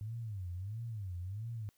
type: tone with vibrato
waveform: sine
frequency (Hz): 101.3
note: G#2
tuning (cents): -43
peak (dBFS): -38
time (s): 0.01-1.69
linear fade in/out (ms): 0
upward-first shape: sine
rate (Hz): 1.5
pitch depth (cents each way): 250
effects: white hiss -74 dBFS RMS until 1.77 s